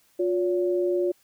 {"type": "tone pair together", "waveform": "sine", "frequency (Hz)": [356.2, 568.1], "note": ["F4", "C#5"], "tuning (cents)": [34, 42], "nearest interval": "minor sixth", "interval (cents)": 808, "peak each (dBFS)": [-22, -28], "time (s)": [0.19, 1.12], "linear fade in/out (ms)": 10, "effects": ["white hiss -63 dBFS RMS until 1.23 s"]}